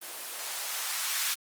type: noise with band-pass filter sweep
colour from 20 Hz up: violet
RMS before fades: -34 dBFS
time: 0.01-1.35 s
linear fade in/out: 20 ms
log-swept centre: 390 to 1500 Hz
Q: 1
effects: Opus 24 kbps